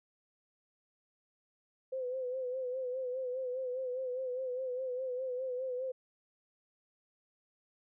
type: tone with vibrato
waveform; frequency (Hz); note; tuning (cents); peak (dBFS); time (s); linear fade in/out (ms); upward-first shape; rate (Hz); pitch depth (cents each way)
sine; 510; C5; -44; -34; 1.92-5.92; 10; sine; 4.9; 57
effects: none